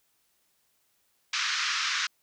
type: band-pass noise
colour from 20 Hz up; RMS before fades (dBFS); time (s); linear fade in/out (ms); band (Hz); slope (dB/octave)
pink; -29; 1.33-2.07; 5; 1200 to 6300; 48
effects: white hiss -71 dBFS RMS until 2.22 s